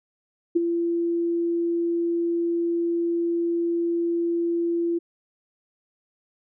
sine tone with ADSR envelope, 340 Hz, F4, 46 cents flat, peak -14 dBFS, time 0.55-4.99 s, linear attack 15 ms, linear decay 18 ms, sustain -7 dB, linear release 15 ms, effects none

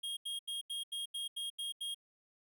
square tone bursts, 3252 Hz, G#7, 37 cents flat, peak -38 dBFS, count 9, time 0.03-1.946 s, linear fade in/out 10 ms, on 140 ms, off 82 ms, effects none

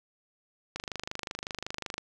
click train, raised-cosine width 0.2 ms, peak -17 dBFS, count 32, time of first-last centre 0.76-1.98 s, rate 25.4 Hz, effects none

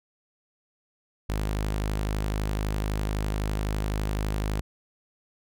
sawtooth tone, 51.91 Hz, G#1, in tune, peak -22 dBFS, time 1.29-4.61 s, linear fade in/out 5 ms, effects none

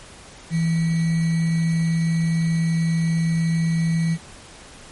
sine tone with sample-and-hold, 164.81 Hz, E3, in tune, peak -17 dBFS, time 0.5-4.18 s, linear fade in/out 50 ms, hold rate 2100 Hz, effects pink hiss -43 dBFS RMS until 4.91 s + MP3 48 kbps

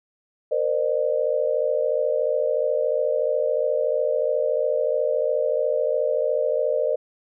sine tone cluster, 467.1 / 521 / 604 Hz, A#4 / C5 / D5, +3 / -7 / +48 cents, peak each -25 / -24 / -23 dBFS, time 0.51-6.96 s, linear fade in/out 10 ms, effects none

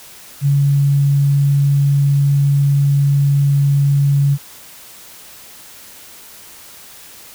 sine tone, 140.9 Hz, C#3, 29 cents sharp, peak -10 dBFS, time 0.41-4.38 s, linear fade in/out 50 ms, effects white hiss -39 dBFS RMS until 7.34 s

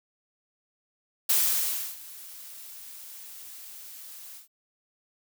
blue noise with ADSR envelope, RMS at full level -22 dBFS, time 1.29-4.48 s, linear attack 9 ms, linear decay 660 ms, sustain -22 dB, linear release 130 ms, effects none

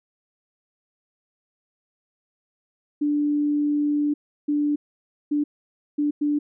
sine tone bursts at uneven times, 293.7 Hz, D4, in tune, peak -19 dBFS, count 5, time 3.01-4.14 / 4.48-4.76 / 5.31-5.44 / 5.98-6.11 / 6.21-6.39 s, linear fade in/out 10 ms, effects none

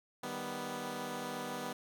10% pulse chord, Eb augmented, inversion none, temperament equal, 155.56 / 196 / 246.9 Hz, Eb3 / G3 / B3, 0 / 0 / 0 cents, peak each -38 / -36 / -32 dBFS, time 0.23-1.73 s, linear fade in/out 5 ms, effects none

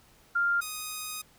sine / 5% pulse tone pair in turn, 1396.9 / 1246.8 Hz, F6 / D#6, 0 / +3 cents, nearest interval major second, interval 197 cents, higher first, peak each -23 dBFS, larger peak neither, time 0.35-0.61 / 0.61-1.22 s, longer second, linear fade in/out 10 ms, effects pink hiss -60 dBFS RMS until 1.38 s

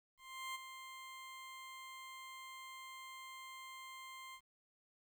20% pulse tone with ADSR envelope, 1050 Hz, C6, 6 cents sharp, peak -36 dBFS, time 0.17-4.41 s, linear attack 380 ms, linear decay 19 ms, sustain -9 dB, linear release 67 ms, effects 12-bit

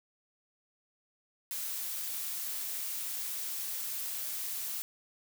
blue noise, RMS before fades -37 dBFS, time 1.51-4.82 s, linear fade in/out 0 ms, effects none

